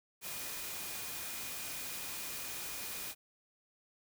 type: tone in noise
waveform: sine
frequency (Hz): 2450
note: D#7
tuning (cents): -27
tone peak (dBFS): -52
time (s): 0.21-3.15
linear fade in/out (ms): 50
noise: white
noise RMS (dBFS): -42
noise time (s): 0.21-3.15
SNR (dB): -13
effects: none